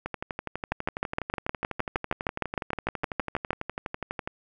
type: two click trains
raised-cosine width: 0.5 ms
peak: -10 / -16 dBFS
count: 19 / 52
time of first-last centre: 0.72-3.506 / 0.06-4.275 s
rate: 6.46 / 12.1 Hz
effects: none